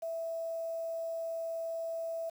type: tone with quantisation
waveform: sine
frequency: 659.3 Hz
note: E5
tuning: in tune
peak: -34 dBFS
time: 0.02-2.3 s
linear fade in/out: 10 ms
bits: 9
effects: none